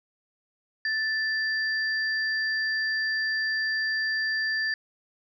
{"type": "tone pair together", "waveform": "sine", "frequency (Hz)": [1760, 4733], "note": ["A6", "D8"], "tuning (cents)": [0, 13], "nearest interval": "octave + perfect fourth", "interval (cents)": 1713, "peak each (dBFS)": [-25, -33], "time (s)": [0.85, 4.74], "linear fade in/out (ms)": 2, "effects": []}